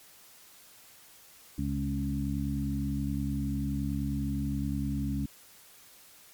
harmonic tone with a mistuned harmonic, 69.7 Hz, C#2, 10 cents sharp, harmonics 1 / 2 / 3 / 4, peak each -34 / -34 / -34 / -34 dBFS, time 1.58-5.26 s, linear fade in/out 5 ms, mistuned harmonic 2, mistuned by -16 cents, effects white hiss -55 dBFS RMS until 6.33 s + MP3 96 kbps

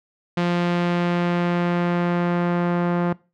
sawtooth tone with low-pass filter sweep, 174.5 Hz, F3, 1 cent flat, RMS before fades -21 dBFS, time 0.37-3.13 s, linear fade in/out 5 ms, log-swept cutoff 3400 to 1400 Hz, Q 0.94, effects noise-tail reverb RT60 0.3 s tail -22 dB re dry

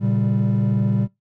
triangle chord, G diminished, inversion first, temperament equal, 116.54 / 138.59 / 196 Hz, Bb2 / Db3 / G3, 0 / 0 / 0 cents, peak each -17 / -21 / -18 dBFS, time 0-1.08 s, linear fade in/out 50 ms, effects noise-tail reverb RT60 0.2 s tail -23 dB re dry + tanh soft clip ceiling -9 dBFS

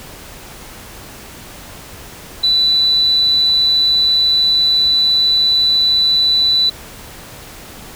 sine tone, 3977 Hz, B7, 11 cents sharp, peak -10 dBFS, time 2.43-6.7 s, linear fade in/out 10 ms, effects pink hiss -35 dBFS RMS until 7.95 s

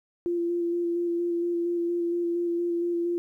sine tone with vibrato, 344.3 Hz, F4, 25 cents flat, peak -24 dBFS, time 0.26-3.18 s, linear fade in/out 0 ms, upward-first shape square, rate 4.3 Hz, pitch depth 13 cents each way, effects 11-bit

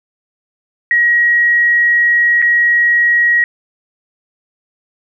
sine tone with dropouts, 1900 Hz, A#6, 33 cents sharp, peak -8 dBFS, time 0.91-3.44 s, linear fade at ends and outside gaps 1 ms, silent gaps 2.418-2.424 s, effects none

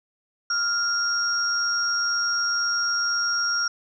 sine tone pair together, 1398 / 5592 Hz, F6 / F8, +1 / +1 cents, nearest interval 2 octaves, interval 2400 cents, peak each -24 dBFS, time 0.5-3.68 s, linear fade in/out 5 ms, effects none

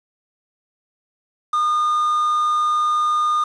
triangle tone, 1219 Hz, D#6, 36 cents flat, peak -14 dBFS, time 1.53-3.44 s, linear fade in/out 5 ms, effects resampled to 22050 Hz + 7-bit

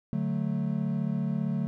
triangle chord, D major, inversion none, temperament equal, 146.83 / 185 / 220 Hz, D3 / F#3 / A3, 0 / 0 / 0 cents, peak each -29 dBFS, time 0.13-1.67 s, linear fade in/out 0 ms, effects none

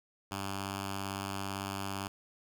5% pulse tone with notch filter, 97.8 Hz, G2, 4 cents flat, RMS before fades -38 dBFS, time 0.31-2.08 s, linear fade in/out 5 ms, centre 500 Hz, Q 1.3, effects none

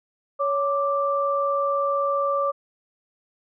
sine tone pair together, 559.5 / 1174.7 Hz, C#5 / D6, +16 / 0 cents, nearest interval octave + minor second, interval 1284 cents, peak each -23 dBFS, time 0.39-2.52 s, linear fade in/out 20 ms, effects none

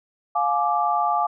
sine chord, D diminished, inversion first, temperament just, 704.8 / 845.8 / 1174.7 Hz, F5 / Ab5 / D6, +16 / +31 / 0 cents, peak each -23 / -23 / -23 dBFS, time 0.35-1.27 s, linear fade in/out 10 ms, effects none

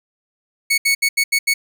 sawtooth tone bursts at uneven times, 2217 Hz, C#7, in tune, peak -10 dBFS, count 6, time 0.7-0.78 / 0.85-0.95 / 1.02-1.09 / 1.17-1.24 / 1.32-1.39 / 1.47-1.54 s, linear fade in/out 10 ms, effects none

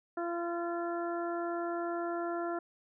harmonic tone with a mistuned harmonic, 342.4 Hz, F4, 34 cents flat, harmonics 1 / 2 / 3 / 4 / 5, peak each -35 / -37 / -45 / -41 / -49 dBFS, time 0.17-2.59 s, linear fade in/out 5 ms, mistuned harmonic 5, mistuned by +20 cents, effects none

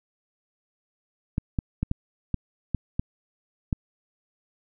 clicks, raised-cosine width 5 ms, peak -12 dBFS, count 8, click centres 1.381 / 1.588 / 1.83 / 1.914 / 2.343 / 2.747 / 2.995 / 3.728 s, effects none

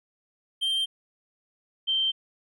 triangle / sine tone pair in turn, 3155 / 3131 Hz, G7 / G7, +10 / -3 cents, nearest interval unison, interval 13 cents, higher first, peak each -22 dBFS, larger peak neither, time 0.61-0.86 / 1.87-2.12 s, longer neither, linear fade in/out 20 ms, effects none

